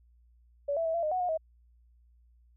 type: tone with pitch steps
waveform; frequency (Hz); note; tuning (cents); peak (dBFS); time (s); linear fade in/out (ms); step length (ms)
sine; 570 / 661 / 649 / 678 / 614 / 737 / 718 / 639; C#5 / E5 / E5 / E5 / D#5 / F#5 / F5 / D#5; +48 / +5 / -27 / +49 / -23 / -7 / +48 / +46; -27; 0.68-1.376; 10; 87
effects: added 59 Hz sine -59 dBFS peak until 2.56 s